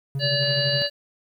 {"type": "tone with tremolo", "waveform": "triangle", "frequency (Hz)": 137.7, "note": "C#3", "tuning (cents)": -11, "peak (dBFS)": -21, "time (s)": [0.15, 0.82], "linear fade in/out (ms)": 0, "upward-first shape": "sine", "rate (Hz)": 12, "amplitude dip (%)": 70}
{"type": "harmonic tone", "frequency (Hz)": 575, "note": "D5", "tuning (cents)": -37, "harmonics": [1, 3, 5, 7, 8], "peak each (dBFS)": [-26, -29, -29, -27, -25], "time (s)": [0.19, 0.9], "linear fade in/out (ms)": 50}
{"type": "click train", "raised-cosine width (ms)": 0.3, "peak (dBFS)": -27, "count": 40, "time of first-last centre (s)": [0.43, 0.863], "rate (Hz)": 90.1}
{"effects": ["9-bit"]}